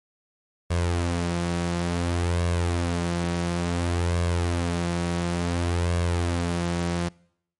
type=tone with flanger; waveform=sawtooth; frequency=86.4 Hz; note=F2; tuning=18 cents flat; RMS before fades=-25 dBFS; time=0.7-7.09 s; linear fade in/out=10 ms; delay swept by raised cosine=1.8 to 6.3 ms; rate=0.57 Hz; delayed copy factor=+0.5; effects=noise-tail reverb RT60 0.7 s tail -25 dB re dry + MP3 48 kbps